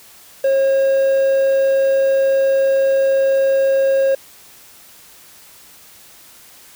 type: tone with quantisation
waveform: triangle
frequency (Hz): 541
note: C#5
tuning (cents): -42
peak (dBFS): -10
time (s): 0.44-4.15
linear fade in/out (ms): 5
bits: 6
effects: white hiss -44 dBFS RMS until 6.75 s